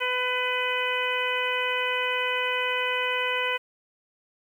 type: harmonic tone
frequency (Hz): 501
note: B4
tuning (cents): +25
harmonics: 1 / 2 / 3 / 4 / 5 / 6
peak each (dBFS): -31 / -31 / -32 / -31 / -30 / -32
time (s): 0-3.58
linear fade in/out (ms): 20
effects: 9-bit